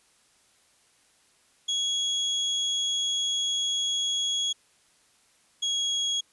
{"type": "tone pair in turn", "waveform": "35% pulse", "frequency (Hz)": [3329, 3313], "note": ["G#7", "G#7"], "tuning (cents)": [3, -5], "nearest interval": "unison", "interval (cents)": 8, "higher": "first", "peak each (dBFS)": -23, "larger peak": "neither", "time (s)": [[1.68, 4.53], [5.62, 6.21]], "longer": "first", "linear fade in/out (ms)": 10, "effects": ["white hiss -63 dBFS RMS until 6.32 s", "resampled to 24000 Hz"]}